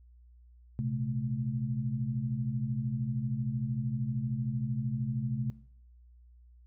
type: tone cluster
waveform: sine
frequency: 118.3 / 131.3 / 216.9 Hz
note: A#2 / C3 / A3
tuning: +26 / +6 / -25 cents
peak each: -37 / -31 / -35 dBFS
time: 0.79-5.5 s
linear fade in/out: 0 ms
effects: noise-tail reverb RT60 0.6 s tail -19 dB re dry + added 60 Hz sine -54 dBFS peak until 6.66 s